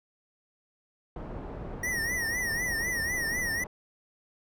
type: low-pass noise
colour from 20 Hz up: pink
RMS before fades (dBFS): -39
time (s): 1.16-3.67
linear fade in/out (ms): 2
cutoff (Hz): 840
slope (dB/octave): 12
type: tone with vibrato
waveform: square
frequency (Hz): 1900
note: A#6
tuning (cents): +33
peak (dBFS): -29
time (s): 1.83-3.64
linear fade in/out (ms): 5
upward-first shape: triangle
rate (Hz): 4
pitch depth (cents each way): 120
effects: none